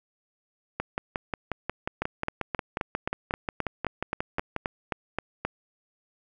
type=two click trains; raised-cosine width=0.5 ms; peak=-12 / -13 dBFS; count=14 / 22; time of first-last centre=2.02-5.45 / 0.8-4.563 s; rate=3.79 / 5.58 Hz; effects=none